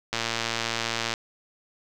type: click train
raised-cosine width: 0.2 ms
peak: -9 dBFS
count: 117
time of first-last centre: 0.13-1.139 s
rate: 115 Hz
effects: none